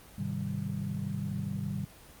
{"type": "chord", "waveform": "sine", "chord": "Ab major seventh", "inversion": "none", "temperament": "equal", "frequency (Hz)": [103.83, 130.81, 155.56, 196], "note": ["Ab2", "C3", "Eb3", "G3"], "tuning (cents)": [0, 0, 0, 0], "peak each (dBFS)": [-38, -38, -37, -35], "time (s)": [0.18, 1.85], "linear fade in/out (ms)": 5, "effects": ["pink hiss -53 dBFS RMS until 2.2 s", "Opus 24 kbps"]}